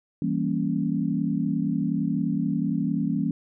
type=chord; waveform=sine; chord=E diminished seventh; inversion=none; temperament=equal; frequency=164.81 / 196 / 233.1 / 277.2 Hz; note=E3 / G3 / Bb3 / Db4; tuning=0 / 0 / 0 / 0 cents; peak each=-28 dBFS; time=0.22-3.31 s; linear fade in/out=2 ms; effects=none